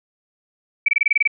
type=tone bursts; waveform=sine; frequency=2300 Hz; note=D7; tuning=37 cents flat; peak=-12 dBFS; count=9; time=0.86-1.276 s; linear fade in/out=5 ms; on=24 ms; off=25 ms; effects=none